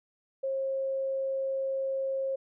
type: tone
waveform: sine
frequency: 537 Hz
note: C5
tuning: 45 cents sharp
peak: -28 dBFS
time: 0.43-2.36 s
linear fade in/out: 10 ms
effects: none